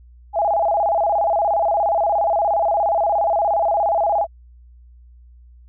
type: tone with vibrato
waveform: sine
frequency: 740 Hz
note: F#5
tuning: in tune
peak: -15 dBFS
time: 0.33-4.27 s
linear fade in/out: 50 ms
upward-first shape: square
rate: 17 Hz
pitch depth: 180 cents each way
effects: added 60 Hz sine -43 dBFS peak until 5.68 s